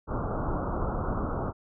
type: low-pass noise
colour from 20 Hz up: pink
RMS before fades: -30 dBFS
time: 0.07-1.53 s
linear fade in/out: 50 ms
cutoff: 1400 Hz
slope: 96 dB/octave
effects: none